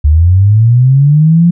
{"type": "linear sweep", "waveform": "sine", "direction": "up", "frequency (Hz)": [71, 175.1], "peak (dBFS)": -3, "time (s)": [0.04, 1.51], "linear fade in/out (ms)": 10, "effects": []}